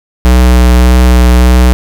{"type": "tone with vibrato", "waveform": "square", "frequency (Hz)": 61.74, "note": "B1", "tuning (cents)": 0, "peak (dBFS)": -3, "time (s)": [0.25, 1.73], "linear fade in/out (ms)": 0, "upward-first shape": "sine", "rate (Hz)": 1.7, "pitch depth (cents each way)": 14, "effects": []}